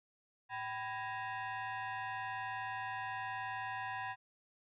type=tone with frequency modulation; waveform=sine; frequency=110.8 Hz; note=A2; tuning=13 cents sharp; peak=-38 dBFS; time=0.49-4.16 s; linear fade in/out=50 ms; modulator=881 Hz; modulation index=2.2; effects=none